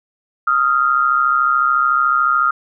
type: tone pair together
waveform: sine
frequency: 1248 / 1381.8 Hz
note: D#6 / F6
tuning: +5 / -19 cents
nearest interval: major second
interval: 176 cents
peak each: -15 dBFS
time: 0.47-2.51 s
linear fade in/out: 5 ms
effects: none